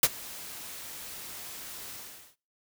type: noise with ADSR envelope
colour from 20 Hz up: white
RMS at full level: -18 dBFS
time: 0.03-2.36 s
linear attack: 3 ms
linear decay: 43 ms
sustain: -24 dB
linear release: 430 ms
effects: noise-tail reverb RT60 0.4 s tail -25 dB re dry